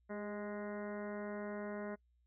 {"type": "harmonic tone with a mistuned harmonic", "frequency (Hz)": 207.7, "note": "G#3", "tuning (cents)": 0, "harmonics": [1, 2, 3, 4, 5, 6, 7, 8, 9, 10], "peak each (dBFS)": [-44, -46, -46, -56, -54, -60, -54, -61, -56, -63], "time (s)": [0.09, 1.96], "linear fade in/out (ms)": 20, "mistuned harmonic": 2, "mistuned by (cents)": -28, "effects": ["noise-tail reverb RT60 0.1 s tail -26 dB re dry", "added 60 Hz sine -70 dBFS peak until 2.26 s"]}